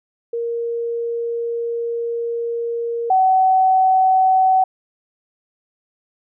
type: tone pair in turn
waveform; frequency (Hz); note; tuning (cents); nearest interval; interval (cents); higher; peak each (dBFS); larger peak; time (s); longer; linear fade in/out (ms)
sine; 467.4 / 754.9; A#4 / F#5; +5 / +35; minor sixth; 830; second; -20 / -11; second; 0.33-3.1 / 3.1-4.64; first; 5
effects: none